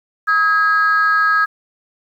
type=tone pair together; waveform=sine; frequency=1273.2 / 1640 Hz; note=D#6 / G#6; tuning=+39 / -22 cents; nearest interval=major third; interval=439 cents; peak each=-13 dBFS; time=0.27-1.46 s; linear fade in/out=20 ms; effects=tanh soft clip ceiling -7 dBFS + 8-bit